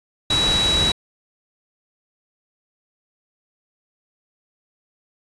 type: tone in noise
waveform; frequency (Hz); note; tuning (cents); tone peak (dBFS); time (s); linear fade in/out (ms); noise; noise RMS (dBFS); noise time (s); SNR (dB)
sine; 3900; B7; -23; -17; 0.3-0.92; 5; pink; -23; 0.3-0.92; +3
effects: resampled to 22050 Hz